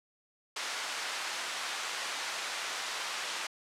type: band-pass noise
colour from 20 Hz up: pink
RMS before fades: -37 dBFS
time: 0.56-3.47 s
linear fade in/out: 5 ms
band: 1000 to 7000 Hz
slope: 12 dB/octave
effects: low-pass 11000 Hz 12 dB/octave